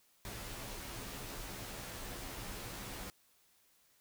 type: noise with comb filter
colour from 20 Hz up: pink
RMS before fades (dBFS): -45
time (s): 0.25-3.1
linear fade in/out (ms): 0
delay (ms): 13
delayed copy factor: -0.55
effects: white hiss -70 dBFS RMS until 4 s